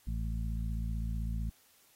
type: harmonic tone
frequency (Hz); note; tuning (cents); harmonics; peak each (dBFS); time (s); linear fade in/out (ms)
55.7; A1; +22; 1 / 2 / 3 / 4; -33 / -40 / -42 / -45; 0.07-1.5; 5
effects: white hiss -65 dBFS RMS until 1.95 s + AAC 48 kbps